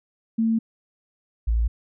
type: tone pair in turn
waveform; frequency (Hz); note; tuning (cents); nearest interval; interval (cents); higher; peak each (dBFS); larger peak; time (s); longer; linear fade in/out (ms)
sine; 225.3 / 56.57; A3 / A1; +41 / +49; 2 octaves; 2392; first; -18; neither; 0.38-0.59 / 1.47-1.68; neither; 10
effects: none